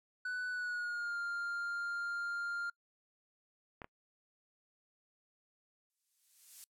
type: tone with pitch glide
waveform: triangle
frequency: 1491 to 1399.2 Hz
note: F#6 to F6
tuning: +13 to +3 cents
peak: -34 dBFS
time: 0.25-2.7 s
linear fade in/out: 5 ms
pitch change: -110 cents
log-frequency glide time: 0.5-1.18 s
type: clicks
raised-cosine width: 0.5 ms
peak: -30 / -31 dBFS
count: 2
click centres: 3.818 / 3.844 s
type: noise with exponential growth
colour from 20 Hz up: violet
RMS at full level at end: -43 dBFS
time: 5.9-6.64 s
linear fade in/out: 0 ms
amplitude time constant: 160 ms
effects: noise-tail reverb RT60 0.1 s tail -26 dB re dry + low-pass 10000 Hz 12 dB/octave